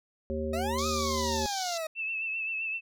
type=harmonic tone; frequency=77.6 Hz; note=D#2; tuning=4 cents flat; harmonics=1 / 3 / 5 / 7; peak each=-35 / -35 / -35 / -35 dBFS; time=0.3-1.46 s; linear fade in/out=0 ms
type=exponential two-way sweep; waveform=40% pulse; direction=up then down; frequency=624 to 1274 to 624 Hz; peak=-31 dBFS; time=0.53-1.87 s; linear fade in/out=5 ms; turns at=0.87 s
type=band-pass noise; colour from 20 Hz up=white; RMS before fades=-37 dBFS; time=0.78-1.78 s; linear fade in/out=5 ms; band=3500 to 6900 Hz; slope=96 dB/octave
type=tone with vibrato; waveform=sine; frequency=2637 Hz; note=E7; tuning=in tune; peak=-30 dBFS; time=1.95-2.81 s; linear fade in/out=50 ms; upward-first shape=triangle; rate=7.7 Hz; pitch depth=48 cents each way
effects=none